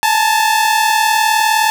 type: tone pair together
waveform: sawtooth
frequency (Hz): 856.3 / 896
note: A5 / A5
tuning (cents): -47 / +31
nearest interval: minor second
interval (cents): 78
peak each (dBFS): -10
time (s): 0.03-1.7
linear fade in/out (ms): 0
effects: none